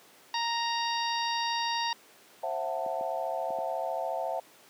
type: harmonic tone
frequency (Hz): 932.3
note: A#5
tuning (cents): 0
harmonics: 1 / 2 / 3 / 4 / 5 / 6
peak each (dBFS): -30 / -37 / -38 / -37 / -37 / -41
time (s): 0.34-1.93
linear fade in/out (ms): 2
type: chord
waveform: sine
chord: F# half-diminished seventh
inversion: second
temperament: just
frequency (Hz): 532.8 / 666 / 740 / 888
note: C5 / E5 / F#5 / A5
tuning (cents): +31 / +18 / 0 / +16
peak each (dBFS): -36 / -33 / -35 / -37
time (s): 2.43-4.4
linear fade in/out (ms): 5
type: clicks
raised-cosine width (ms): 3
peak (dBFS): -28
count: 4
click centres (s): 2.863 / 3.01 / 3.505 / 3.587
effects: pink hiss -56 dBFS RMS until 4.69 s + high-pass 300 Hz 12 dB/octave